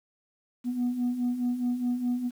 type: beating tone pair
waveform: sine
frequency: 241.7 / 246.5 Hz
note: B3 / B3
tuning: -37 / -3 cents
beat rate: 4.8 Hz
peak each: -31 / -25 dBFS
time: 0.64-2.31 s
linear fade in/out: 50 ms
effects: tanh soft clip ceiling -22 dBFS + 9-bit